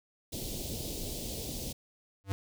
pink band-stop noise, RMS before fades -38 dBFS, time 0.32-1.73 s, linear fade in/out 10 ms, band 590 to 3300 Hz, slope 24 dB/octave
square tone with exponential growth, 98 Hz, G2, in tune, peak -27 dBFS, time 2.24-2.32 s, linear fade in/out 0 ms, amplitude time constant 17 ms
effects none

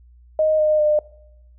sine tone with pitch steps, 622.3 / 612.7 / 603.2 Hz, D#5 / D#5 / D5, 0 / -27 / +46 cents, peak -14 dBFS, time 0.39-0.99 s, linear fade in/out 2 ms, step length 200 ms, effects noise-tail reverb RT60 0.8 s tail -21 dB re dry + added 60 Hz sine -46 dBFS peak until 1.58 s

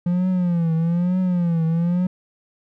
triangle tone with vibrato, 173.3 Hz, F3, 13 cents flat, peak -15 dBFS, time 0.06-2.07 s, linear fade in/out 5 ms, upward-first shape triangle, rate 1.1 Hz, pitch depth 130 cents each way, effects none

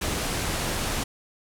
pink low-pass noise, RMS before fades -28 dBFS, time 0.01-1.04 s, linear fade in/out 10 ms, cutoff 12000 Hz, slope 24 dB/octave, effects none

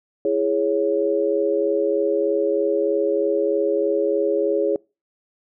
sine chord, C# minor, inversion first, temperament just, 332.6 / 415.8 / 554.4 Hz, E4 / G#4 / C#5, +16 / +2 / 0 cents, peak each -24 / -20 / -22 dBFS, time 0.25-4.76 s, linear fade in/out 2 ms, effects noise-tail reverb RT60 0.3 s tail -26 dB re dry

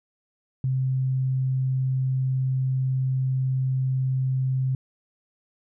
sine tone, 130.9 Hz, C3, 1 cent sharp, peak -21 dBFS, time 0.64-4.75 s, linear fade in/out 2 ms, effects none

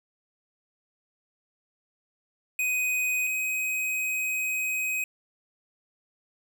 square tone pair in turn, 2500 / 2520 Hz, D#7 / D#7, +8 / +21 cents, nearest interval unison, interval 13 cents, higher second, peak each -25 / -27 dBFS, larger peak first, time 2.59-3.27 / 3.27-5.04 s, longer second, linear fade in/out 2 ms, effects none

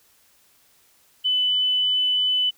sine tone, 3001 Hz, F#7, 24 cents sharp, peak -18 dBFS, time 1.24-2.51 s, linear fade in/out 20 ms, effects white hiss -59 dBFS RMS until 2.57 s

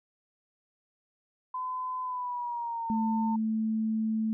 sine tone with pitch glide, 1016 to 899.9 Hz, B5 to A5, +49 to +39 cents, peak -31 dBFS, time 1.54-3.36 s, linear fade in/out 5 ms, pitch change -210 cents, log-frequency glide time 2.03-2.99 s
sine tone, 220 Hz, A3, in tune, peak -26 dBFS, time 2.9-4.33 s, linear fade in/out 0 ms
effects none

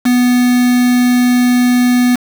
triangle tone with quantisation, 246.9 Hz, B3, in tune, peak -6 dBFS, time 0.05-2.16 s, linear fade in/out 10 ms, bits 3, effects none

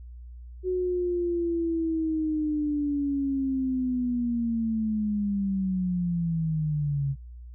sine linear sweep, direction down, 370 to 135.3 Hz, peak -24 dBFS, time 0.63-7.16 s, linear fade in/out 50 ms, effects added 60 Hz sine -40 dBFS peak until 7.54 s

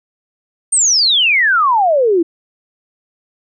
sine exponential sweep, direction down, 8960 to 320 Hz, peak -9 dBFS, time 0.72-2.23 s, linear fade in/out 10 ms, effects none

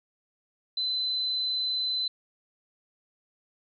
sine tone, 4035 Hz, B7, 36 cents sharp, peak -26 dBFS, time 0.77-2.08 s, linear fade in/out 5 ms, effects none

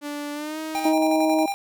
sawtooth tone with pitch glide, 291.9 to 314.7 Hz, D4 to D#4, -10 to +20 cents, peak -25 dBFS, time 0.01-0.94 s, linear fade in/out 50 ms, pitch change +130 cents, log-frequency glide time 0.33-0.59 s
square tone with tremolo, 797 Hz, G5, 28 cents sharp, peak -24 dBFS, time 0.75-1.54 s, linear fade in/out 0 ms, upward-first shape square, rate 11 Hz, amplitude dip 45%
harmonic tone, 315.1 Hz, D#4, 22 cents sharp, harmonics 1 / 2 / 3, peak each -20 / -22 / -30 dBFS, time 0.85-1.46 s, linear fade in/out 5 ms
effects none

